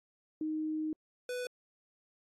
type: tone pair in turn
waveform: sine / square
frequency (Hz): 311.1 / 496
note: D#4 / B4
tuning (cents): 0 / +7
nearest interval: minor sixth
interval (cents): 807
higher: second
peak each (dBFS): -32 / -36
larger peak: first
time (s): 0.41-0.93 / 1.29-1.47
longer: first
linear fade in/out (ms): 2
effects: AAC 32 kbps